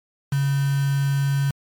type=tone with quantisation; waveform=sine; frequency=139.2 Hz; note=C#3; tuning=8 cents sharp; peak=-18 dBFS; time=0.32-1.51 s; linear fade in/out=5 ms; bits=5; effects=MP3 96 kbps